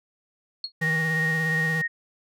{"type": "tone with exponential decay", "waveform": "sine", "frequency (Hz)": 4310, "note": "C#8", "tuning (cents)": -49, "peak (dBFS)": -24, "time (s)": [0.64, 0.72], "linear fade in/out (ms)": 2, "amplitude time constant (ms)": 17}
{"type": "tone with vibrato", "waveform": "square", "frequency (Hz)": 160.4, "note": "E3", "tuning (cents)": -47, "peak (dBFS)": -27, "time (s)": [0.81, 1.82], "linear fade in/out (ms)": 10, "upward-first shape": "sine", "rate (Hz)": 17, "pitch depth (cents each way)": 34}
{"type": "tone with tremolo", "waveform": "sine", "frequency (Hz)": 1864.7, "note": "A#6", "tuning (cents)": 0, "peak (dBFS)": -22, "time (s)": [0.81, 1.88], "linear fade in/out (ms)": 20, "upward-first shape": "sine", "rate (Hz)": 2.9, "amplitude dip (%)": 25}
{"effects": []}